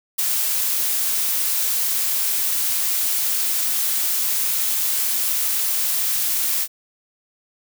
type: noise with ADSR envelope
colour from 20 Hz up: blue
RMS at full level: -18 dBFS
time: 0.18-6.68 s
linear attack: 15 ms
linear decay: 3 ms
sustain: -3 dB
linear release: 60 ms
effects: none